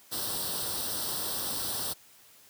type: noise with comb filter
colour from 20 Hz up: white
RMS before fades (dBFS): -33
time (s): 0.11-1.94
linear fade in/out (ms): 20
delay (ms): 0.22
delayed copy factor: +0.8
effects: white hiss -57 dBFS RMS until 2.49 s + high-pass 60 Hz 12 dB/octave